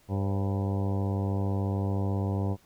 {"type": "harmonic tone with a mistuned harmonic", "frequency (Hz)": 98.2, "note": "G2", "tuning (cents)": 4, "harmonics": [1, 2, 3, 4, 5, 6, 7, 8, 9, 10], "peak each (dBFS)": [-27, -33, -37, -39, -41, -43, -44, -45, -46, -47], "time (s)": [0.08, 2.57], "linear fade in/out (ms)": 50, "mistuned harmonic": 6, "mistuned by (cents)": -74, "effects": ["pink hiss -62 dBFS RMS until 2.65 s"]}